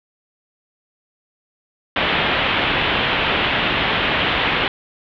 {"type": "low-pass noise", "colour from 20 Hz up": "white", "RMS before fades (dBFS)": -19, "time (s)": [1.96, 4.68], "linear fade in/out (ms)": 2, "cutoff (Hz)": 3400, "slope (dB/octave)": 48, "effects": []}